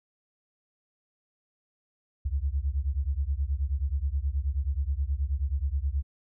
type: beating tone pair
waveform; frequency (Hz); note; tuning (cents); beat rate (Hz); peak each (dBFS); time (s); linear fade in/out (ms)
sine; 65.41 / 74.81; C2 / D2; 0 / +33; 9.4; -28 / -29; 2.25-6.03; 10
effects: none